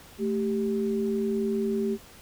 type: tone pair together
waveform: sine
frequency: 220 / 392 Hz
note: A3 / G4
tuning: 0 / 0 cents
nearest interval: minor seventh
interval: 1000 cents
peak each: -27 dBFS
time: 0.18-1.98 s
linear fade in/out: 50 ms
effects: pink hiss -50 dBFS RMS until 2.21 s